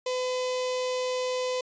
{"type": "tone with notch filter", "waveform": "sawtooth", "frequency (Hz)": 506, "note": "B4", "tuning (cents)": 42, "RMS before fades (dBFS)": -29, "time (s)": [0.06, 1.61], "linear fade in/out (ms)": 5, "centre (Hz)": 1500, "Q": 1.2, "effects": ["resampled to 16000 Hz"]}